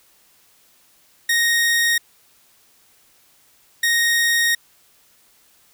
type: tone bursts at uneven times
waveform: sawtooth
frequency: 1864.7 Hz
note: A#6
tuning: in tune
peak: -12 dBFS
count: 2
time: 1.29-1.98 / 3.83-4.55 s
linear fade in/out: 5 ms
effects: white hiss -56 dBFS RMS until 5.73 s